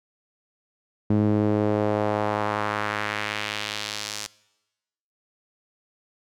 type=tone with band-pass filter sweep; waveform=sawtooth; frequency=105.2 Hz; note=G#2; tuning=23 cents sharp; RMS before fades=-25 dBFS; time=1.1-4.27 s; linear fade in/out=5 ms; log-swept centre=240 to 6200 Hz; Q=1.3; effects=noise-tail reverb RT60 1.0 s tail -22 dB re dry